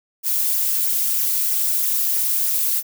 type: noise with flanger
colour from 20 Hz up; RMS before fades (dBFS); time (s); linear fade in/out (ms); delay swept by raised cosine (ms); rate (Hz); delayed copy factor
violet; -20; 0.23-2.83; 50; 0.23 to 4.93; 3.1; -0.7
effects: none